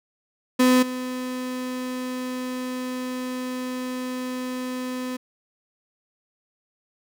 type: tone with level steps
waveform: 35% pulse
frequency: 253.5 Hz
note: B3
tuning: 45 cents sharp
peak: -13 / -26 dBFS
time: 0.59-5.17 s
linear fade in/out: 10 ms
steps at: 0.82 s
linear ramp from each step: 10 ms
effects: none